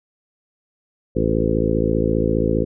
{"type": "harmonic tone with a mistuned harmonic", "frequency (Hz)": 55, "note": "A1", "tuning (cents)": 0, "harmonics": [1, 2, 3, 4, 5, 6, 7, 8, 9], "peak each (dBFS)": [-25, -25, -25, -25, -25, -25, -25, -25, -25], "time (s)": [1.15, 2.65], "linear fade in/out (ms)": 20, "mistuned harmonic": 9, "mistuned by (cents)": 31, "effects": []}